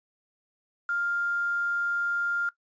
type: tone with quantisation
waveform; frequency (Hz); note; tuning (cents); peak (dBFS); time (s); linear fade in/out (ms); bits
sine; 1400; F6; +4; -25; 0.89-2.49; 2; 8
effects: noise-tail reverb RT60 0.1 s tail -18 dB re dry + resampled to 16000 Hz